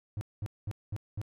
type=tone bursts; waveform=triangle; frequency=103.6 Hz; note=G#2; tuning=4 cents flat; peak=-30 dBFS; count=5; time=0.17-1.215 s; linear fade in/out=0 ms; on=41 ms; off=210 ms; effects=none